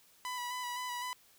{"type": "tone with vibrato", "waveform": "sawtooth", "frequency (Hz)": 987.8, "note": "B5", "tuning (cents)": 0, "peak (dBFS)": -33, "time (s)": [0.25, 1.13], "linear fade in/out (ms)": 0, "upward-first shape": "square", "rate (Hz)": 3.9, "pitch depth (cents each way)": 21, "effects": ["white hiss -64 dBFS RMS until 1.38 s"]}